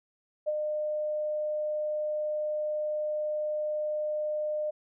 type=tone with ADSR envelope; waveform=sine; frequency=606 Hz; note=D#5; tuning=46 cents flat; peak=-24 dBFS; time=0.46-4.71 s; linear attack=24 ms; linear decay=30 ms; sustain=-4 dB; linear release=14 ms; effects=none